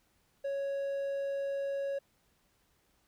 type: tone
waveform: triangle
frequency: 554.4 Hz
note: C#5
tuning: in tune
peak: -30 dBFS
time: 0.44-1.99 s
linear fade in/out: 10 ms
effects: pink hiss -72 dBFS RMS until 3.07 s